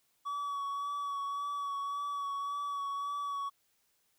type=tone with vibrato; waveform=triangle; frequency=1134 Hz; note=C#6; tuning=39 cents sharp; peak=-32 dBFS; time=0.25-3.5 s; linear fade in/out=20 ms; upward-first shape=sine; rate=1.8 Hz; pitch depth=22 cents each way; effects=white hiss -74 dBFS RMS until 4.18 s